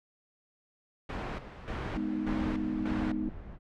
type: noise with tremolo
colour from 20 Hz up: pink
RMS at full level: -35 dBFS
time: 1.09-3.12 s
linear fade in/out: 5 ms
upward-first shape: square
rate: 1.7 Hz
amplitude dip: 70%
type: chord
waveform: sine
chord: G# minor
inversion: none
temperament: just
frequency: 207.7 / 249.2 / 311.5 Hz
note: G#3 / B3 / D#4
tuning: 0 / +16 / +2 cents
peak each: -35 / -35 / -33 dBFS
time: 1.96-3.29 s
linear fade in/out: 2 ms
type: noise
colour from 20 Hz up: brown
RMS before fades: -42 dBFS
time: 2.24-3.59 s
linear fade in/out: 50 ms
effects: low-pass 2000 Hz 12 dB/octave